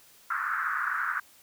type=band-pass noise; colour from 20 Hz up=white; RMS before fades=-30 dBFS; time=0.3-1.2 s; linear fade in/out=5 ms; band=1200 to 1600 Hz; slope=48 dB/octave; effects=white hiss -57 dBFS RMS until 1.42 s